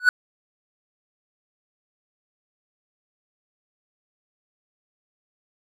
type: tone with exponential growth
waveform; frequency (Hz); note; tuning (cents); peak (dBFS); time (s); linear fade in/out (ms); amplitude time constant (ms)
triangle; 1480; F#6; 0; -5; 0-0.09; 2; 19
effects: none